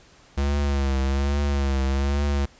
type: tone with vibrato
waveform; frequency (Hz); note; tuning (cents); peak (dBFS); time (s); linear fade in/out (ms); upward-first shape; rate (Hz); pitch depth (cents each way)
square; 69.3; C#2; 0; -21; 0.37-2.46; 10; triangle; 1.2; 71
effects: pink hiss -53 dBFS RMS until 2.59 s + resampled to 16000 Hz